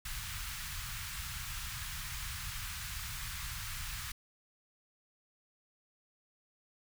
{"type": "band-stop noise", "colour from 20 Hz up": "pink", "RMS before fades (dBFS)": -41, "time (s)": [0.05, 4.12], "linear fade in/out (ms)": 5, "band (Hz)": [130, 1200], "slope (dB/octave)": 24, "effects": []}